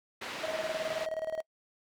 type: band-pass noise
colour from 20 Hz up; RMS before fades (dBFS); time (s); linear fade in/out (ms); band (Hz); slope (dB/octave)
white; -40; 0.21-1.06; 10; 170 to 2700; 12
type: tone with tremolo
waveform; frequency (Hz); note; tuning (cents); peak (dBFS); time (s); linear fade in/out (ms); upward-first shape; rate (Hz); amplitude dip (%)
triangle; 636; D#5; +38; -28; 0.43-1.42; 10; square; 19; 75
effects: noise-tail reverb RT60 0.1 s tail -26 dB re dry